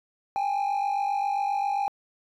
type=tone pair together; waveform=triangle; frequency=799 / 846.5 Hz; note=G5 / G#5; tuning=+33 / +33 cents; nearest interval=minor second; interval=100 cents; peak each=-22 / -27 dBFS; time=0.36-1.88 s; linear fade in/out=0 ms; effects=tanh soft clip ceiling -19 dBFS